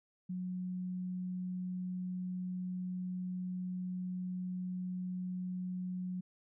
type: tone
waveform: sine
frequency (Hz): 182.4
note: F#3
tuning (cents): -24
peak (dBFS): -36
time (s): 0.29-6.21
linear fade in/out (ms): 10
effects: none